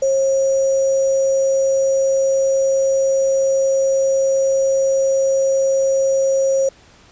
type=tone with sample-and-hold; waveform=sine; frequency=539 Hz; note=C#5; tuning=49 cents flat; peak=-13 dBFS; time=0.02-6.69 s; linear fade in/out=5 ms; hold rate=6300 Hz; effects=pink hiss -48 dBFS RMS until 7.11 s + resampled to 16000 Hz